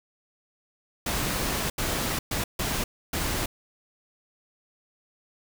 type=noise bursts at uneven times; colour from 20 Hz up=pink; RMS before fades=-28 dBFS; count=5; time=1.06-1.7 / 1.78-2.19 / 2.31-2.44 / 2.59-2.84 / 3.13-3.46 s; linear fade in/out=5 ms; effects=none